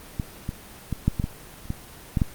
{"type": "clicks", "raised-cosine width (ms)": 5, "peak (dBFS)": [-13, -15, -13, -6, -10, -12, -29, -14, -9, -7], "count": 10, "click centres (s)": [0.198, 0.491, 0.927, 1.08, 1.198, 1.241, 1.655, 1.704, 2.172, 2.218], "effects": ["pink hiss -44 dBFS RMS until 2.34 s", "Opus 24 kbps"]}